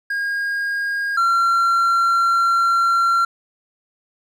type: tone pair in turn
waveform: triangle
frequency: 1627 / 1368.1 Hz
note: G#6 / F6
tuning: -36 / -36 cents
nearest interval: minor third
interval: 300 cents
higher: first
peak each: -18 / -12 dBFS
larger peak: second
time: 0.1-1.17 / 1.17-3.25 s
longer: second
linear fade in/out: 5 ms
effects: none